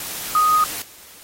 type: tone in noise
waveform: sine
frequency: 1245 Hz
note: D#6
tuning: 1 cent sharp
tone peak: -13 dBFS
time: 0.35-0.64 s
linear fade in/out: 2 ms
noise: white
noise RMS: -29 dBFS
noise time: 0-0.82 s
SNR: +13 dB
effects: white hiss -44 dBFS RMS until 1.23 s + AAC 48 kbps